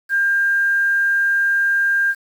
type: tone with quantisation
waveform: sine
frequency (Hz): 1600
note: G6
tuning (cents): +35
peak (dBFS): -14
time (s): 0.09-2.15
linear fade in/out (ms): 50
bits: 7
effects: none